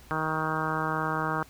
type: harmonic tone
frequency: 157.4 Hz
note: D#3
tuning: 20 cents sharp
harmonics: 1 / 2 / 3 / 4 / 5 / 6 / 7 / 8 / 9 / 10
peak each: -34 / -36 / -37 / -39 / -36 / -35 / -34 / -34 / -36 / -37 dBFS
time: 0.11-1.43 s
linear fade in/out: 0 ms
effects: added 60 Hz sine -54 dBFS peak until 1.49 s + pink hiss -54 dBFS RMS until 1.49 s